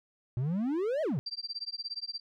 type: exponential two-way sweep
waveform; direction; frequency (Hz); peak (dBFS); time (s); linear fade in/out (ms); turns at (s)
triangle; up then down; 116.54 to 659.3 to 116.54; -26; 0.37-1.19; 0; 1.02
type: tone with tremolo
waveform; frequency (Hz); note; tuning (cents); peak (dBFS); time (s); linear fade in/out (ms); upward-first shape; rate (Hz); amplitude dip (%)
sine; 4699; D8; 0; -32; 1.26-2.2; 5; sine; 17; 100
effects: none